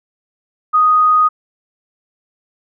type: tone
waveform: sine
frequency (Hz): 1244.5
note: D#6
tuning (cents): 0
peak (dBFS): -8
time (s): 0.73-1.29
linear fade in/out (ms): 20
effects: none